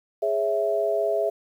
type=chord; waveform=sine; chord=C# minor; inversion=second; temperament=equal; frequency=415.3 / 554.4 / 659.3 Hz; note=G#4 / C#5 / E5; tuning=0 / 0 / 0 cents; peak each=-26 / -29 / -23 dBFS; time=0.22-1.3 s; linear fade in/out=10 ms; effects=9-bit